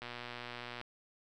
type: click train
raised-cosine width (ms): 0.3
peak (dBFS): -27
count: 97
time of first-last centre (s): 0.02-0.813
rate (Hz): 121
effects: none